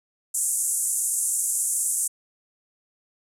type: band-pass noise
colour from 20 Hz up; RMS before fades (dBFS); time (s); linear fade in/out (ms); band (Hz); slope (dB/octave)
pink; -25; 0.34-2.08; 10; 7300 to 11000; 48
effects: none